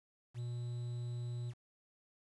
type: tone with quantisation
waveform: triangle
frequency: 120.4 Hz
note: B2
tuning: 44 cents flat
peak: -36 dBFS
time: 0.34-1.54 s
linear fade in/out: 50 ms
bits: 10
effects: resampled to 24000 Hz